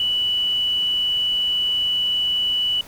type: tone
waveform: sine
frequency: 2960 Hz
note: F#7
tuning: in tune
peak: -18 dBFS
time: 0-2.81 s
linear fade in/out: 2 ms
effects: pink hiss -43 dBFS RMS until 2.87 s